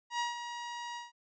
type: tone with ADSR envelope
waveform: sawtooth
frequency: 954 Hz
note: A#5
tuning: 40 cents sharp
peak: -26 dBFS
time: 0.1-1.12 s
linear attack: 94 ms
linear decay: 150 ms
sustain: -9 dB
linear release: 160 ms
effects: resampled to 16000 Hz